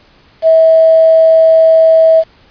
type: tone with quantisation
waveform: sine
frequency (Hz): 647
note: E5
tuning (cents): -32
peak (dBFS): -3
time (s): 0.42-2.24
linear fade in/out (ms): 50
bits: 5
effects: pink hiss -46 dBFS RMS until 2.5 s + resampled to 11025 Hz